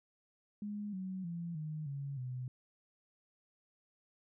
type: tone with pitch steps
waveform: sine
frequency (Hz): 207 / 187.64 / 170.09 / 154.18 / 139.76 / 126.69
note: G#3 / F#3 / F3 / D#3 / C#3 / B2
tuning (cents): -5 / +25 / -45 / -15 / +15 / +45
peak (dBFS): -38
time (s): 0.62-2.48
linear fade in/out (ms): 2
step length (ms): 310
effects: none

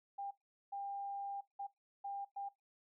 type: tone bursts at uneven times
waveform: sine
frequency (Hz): 798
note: G5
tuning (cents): +31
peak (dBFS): -40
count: 5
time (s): 0.18-0.31 / 0.72-1.41 / 1.59-1.67 / 2.04-2.25 / 2.36-2.49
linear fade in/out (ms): 10
effects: noise-tail reverb RT60 0.2 s tail -21 dB re dry

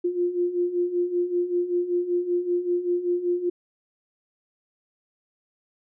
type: beating tone pair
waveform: sine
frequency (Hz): 349.2 / 354.4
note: F4 / F4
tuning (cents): 0 / +25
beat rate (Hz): 5.2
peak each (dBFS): -28 / -23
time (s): 0.04-3.5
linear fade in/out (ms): 10
effects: none

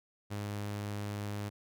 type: tone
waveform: sawtooth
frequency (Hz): 102.9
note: G#2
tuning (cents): -16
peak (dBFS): -32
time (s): 0.3-1.5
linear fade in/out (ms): 20
effects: none

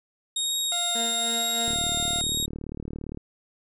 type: tone with vibrato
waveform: 25% pulse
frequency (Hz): 3729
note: A#7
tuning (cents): 0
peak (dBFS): -20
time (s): 0.36-2.46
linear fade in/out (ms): 5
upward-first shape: triangle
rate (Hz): 1.1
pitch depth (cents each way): 20
type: tone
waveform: sawtooth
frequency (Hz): 698.5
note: F5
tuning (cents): 0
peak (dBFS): -28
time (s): 0.72-2.21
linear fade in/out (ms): 0
type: tone with tremolo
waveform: 20% pulse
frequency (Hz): 231.2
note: A#3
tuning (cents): -14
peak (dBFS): -27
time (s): 0.95-1.75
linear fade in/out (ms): 5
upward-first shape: sine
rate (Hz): 3.3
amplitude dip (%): 60
type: click train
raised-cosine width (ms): 3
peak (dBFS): -22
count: 57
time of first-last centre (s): 1.68-3.173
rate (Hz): 37.5
effects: none

